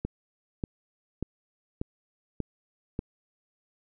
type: click train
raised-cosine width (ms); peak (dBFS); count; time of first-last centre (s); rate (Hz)
3; -17; 6; 0.05-2.991; 1.7
effects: none